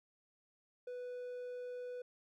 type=tone; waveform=triangle; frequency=494.6 Hz; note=B4; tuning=3 cents sharp; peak=-40 dBFS; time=0.87-2.02 s; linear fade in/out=5 ms; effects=none